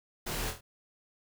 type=noise with echo; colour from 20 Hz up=pink; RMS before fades=-36 dBFS; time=0.26-0.51 s; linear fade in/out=10 ms; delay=25 ms; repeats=4; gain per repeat=-5 dB; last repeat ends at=0.61 s; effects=none